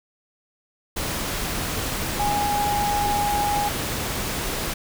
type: tone in noise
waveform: sine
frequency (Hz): 824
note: G#5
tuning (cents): -14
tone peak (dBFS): -21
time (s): 2.19-3.69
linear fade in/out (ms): 10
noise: pink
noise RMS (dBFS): -27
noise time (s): 0.96-4.74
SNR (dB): +3
effects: none